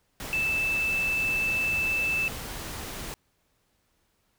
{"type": "tone in noise", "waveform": "sine", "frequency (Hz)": 2637, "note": "E7", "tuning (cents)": 0, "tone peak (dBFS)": -24, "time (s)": [0.33, 2.28], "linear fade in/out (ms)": 0, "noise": "pink", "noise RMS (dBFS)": -37, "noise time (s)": [0.2, 3.14], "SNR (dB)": 10, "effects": ["pink hiss -71 dBFS RMS until 4.38 s"]}